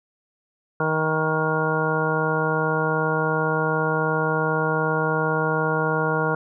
harmonic tone, 157.3 Hz, D#3, 19 cents sharp, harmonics 1 / 2 / 3 / 4 / 5 / 6 / 7 / 9, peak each -26 / -31 / -25 / -30 / -31 / -29 / -30 / -26 dBFS, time 0.8-6.35 s, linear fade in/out 2 ms, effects none

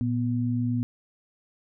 sine tone pair together, 116.54 / 244.8 Hz, A#2 / B3, 0 / -15 cents, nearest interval octave + minor second, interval 1285 cents, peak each -26 dBFS, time 0.01-0.83 s, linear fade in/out 0 ms, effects none

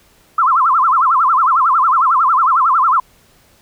sine tone with vibrato, 1174.7 Hz, D6, in tune, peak -9 dBFS, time 0.38-3 s, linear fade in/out 5 ms, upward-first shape sine, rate 11 Hz, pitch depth 270 cents each way, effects pink hiss -51 dBFS RMS until 3.61 s

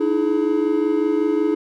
triangle tone cluster, 302.2 / 327.6 / 423 Hz, D4 / E4 / G#4, +50 / -11 / +32 cents, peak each -19 dBFS, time 0-1.55 s, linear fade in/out 10 ms, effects none

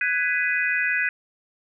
sine chord, G# minor seventh, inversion third, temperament just, 1495.1 / 1661.2 / 1993.5 / 2492 Hz, F#6 / G#6 / B6 / D#7, +18 / 0 / +16 / +2 cents, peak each -26 dBFS, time 0.01-1.09 s, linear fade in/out 2 ms, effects none

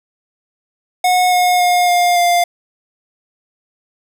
square tone with pitch steps, 728 / 720.9 / 713.8 / 706.9 / 700 Hz, F#5 / F#5 / F5 / F5 / F5, -28 / -45 / +38 / +21 / +4 cents, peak -11 dBFS, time 1.04-2.44 s, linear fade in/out 5 ms, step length 280 ms, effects none

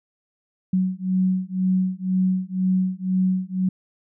sine beating tone pair, 185.1 / 187.1 Hz, F#3 / F#3, +1 / +20 cents, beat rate 2 Hz, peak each -22 dBFS, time 0.73-3.69 s, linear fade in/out 5 ms, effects none

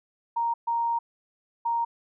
sine tone bursts at uneven times, 932.3 Hz, A#5, in tune, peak -23 dBFS, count 3, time 0.36-0.54 / 0.67-0.99 / 1.65-1.85 s, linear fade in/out 10 ms, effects none

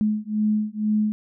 sine beating tone pair, 211.9 / 214 Hz, G#3 / A3, +35 / -48 cents, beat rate 2.1 Hz, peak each -23 dBFS, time 0.01-1.12 s, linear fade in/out 0 ms, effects none

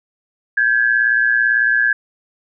sine tone pair together, 1576 / 1694 Hz, G6 / G#6, +9 / +34 cents, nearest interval minor second, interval 125 cents, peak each -15 dBFS, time 0.57-1.93 s, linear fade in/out 5 ms, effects none

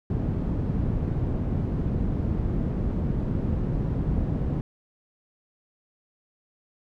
white low-pass noise, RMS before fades -26 dBFS, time 0.1-4.61 s, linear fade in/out 2 ms, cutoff 170 Hz, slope 12 dB/octave, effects none

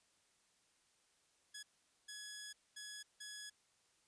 10% pulse tone bursts at uneven times, 1682 Hz, G#6, 22 cents sharp, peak -39 dBFS, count 4, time 1.54-1.63 / 2.08-2.53 / 2.76-3.03 / 3.2-3.5 s, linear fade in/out 10 ms, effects white hiss -75 dBFS RMS until 4.07 s + resampled to 22050 Hz

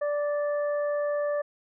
harmonic tone, 585 Hz, D5, 7 cents flat, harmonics 1 / 2 / 3, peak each -25 / -38 / -40 dBFS, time 0.01-1.42 s, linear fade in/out 10 ms, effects none

